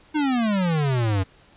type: exponential sweep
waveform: square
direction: down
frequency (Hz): 313.1 to 92.2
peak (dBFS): -20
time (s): 0.14-1.24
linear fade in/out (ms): 20
effects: pink hiss -54 dBFS RMS until 1.56 s + resampled to 8000 Hz